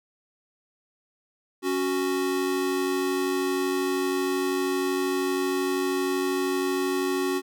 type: tone pair together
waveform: square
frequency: 277.2 / 370 Hz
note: C#4 / F#4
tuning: 0 / 0 cents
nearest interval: perfect fourth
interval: 500 cents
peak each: -29 / -26 dBFS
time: 1.62-7.42 s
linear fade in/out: 50 ms
effects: none